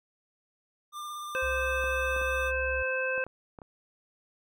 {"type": "tone with vibrato", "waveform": "square", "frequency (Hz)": 1195, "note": "D6", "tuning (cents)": 30, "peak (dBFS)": -37, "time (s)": [0.92, 2.52], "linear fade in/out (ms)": 50, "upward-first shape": "triangle", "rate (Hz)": 17, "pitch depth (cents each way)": 19}
{"type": "harmonic tone", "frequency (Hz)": 520, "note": "C5", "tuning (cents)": -11, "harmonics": [1, 2, 3, 5], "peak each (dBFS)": [-31, -41, -31, -34], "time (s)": [1.35, 3.24], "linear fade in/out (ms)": 0}
{"type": "tone", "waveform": "sine", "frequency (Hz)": 64.9, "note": "C2", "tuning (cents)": -13, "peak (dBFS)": -35, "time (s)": [1.42, 2.83], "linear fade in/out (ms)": 10}
{"type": "clicks", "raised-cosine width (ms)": 1, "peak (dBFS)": -31, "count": 7, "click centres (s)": [1.84, 2.164, 2.215, 3.179, 3.266, 3.588, 3.618]}
{"effects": []}